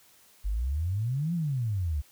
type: exponential two-way sweep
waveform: sine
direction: up then down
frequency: 46.25 to 177.2 to 68.7 Hz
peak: -26 dBFS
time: 0.44-2.02 s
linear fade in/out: 20 ms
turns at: 1.34 s
effects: white hiss -59 dBFS RMS until 2.11 s